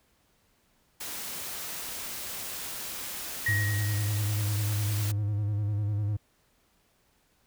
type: noise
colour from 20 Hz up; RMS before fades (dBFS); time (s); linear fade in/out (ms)
white; -37; 1-5.12; 10
type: tone with exponential decay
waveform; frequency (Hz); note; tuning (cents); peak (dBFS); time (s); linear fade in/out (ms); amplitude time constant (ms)
sine; 1890; A#6; +23; -23; 3.46-4.43; 5; 210
type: tone with vibrato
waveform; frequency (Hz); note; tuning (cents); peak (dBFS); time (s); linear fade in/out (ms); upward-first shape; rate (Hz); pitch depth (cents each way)
triangle; 103.7; G#2; -2; -24; 3.48-6.17; 10; square; 10; 43
effects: pink hiss -68 dBFS RMS until 7.46 s